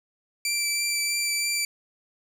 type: tone with vibrato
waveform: 15% pulse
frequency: 2339 Hz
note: D7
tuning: 8 cents flat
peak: -17 dBFS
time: 0.45-1.65 s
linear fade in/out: 2 ms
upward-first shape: triangle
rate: 3.1 Hz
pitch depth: 14 cents each way
effects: none